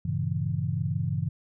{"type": "chord", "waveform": "sine", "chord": "G diminished seventh", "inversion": "none", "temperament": "equal", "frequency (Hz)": [98, 116.54, 138.59, 164.81], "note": ["G2", "Bb2", "Db3", "Fb3"], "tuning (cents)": [0, 0, 0, 0], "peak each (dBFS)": [-31, -33, -30, -31], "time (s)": [0.05, 1.29], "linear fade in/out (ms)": 5, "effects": []}